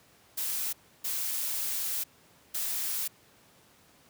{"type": "noise bursts at uneven times", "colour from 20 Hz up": "blue", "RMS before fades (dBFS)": -32, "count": 3, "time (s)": [[0.37, 0.73], [1.04, 2.04], [2.54, 3.08]], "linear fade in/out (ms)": 10, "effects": ["pink hiss -60 dBFS RMS until 4.09 s", "high-pass 100 Hz 12 dB/octave"]}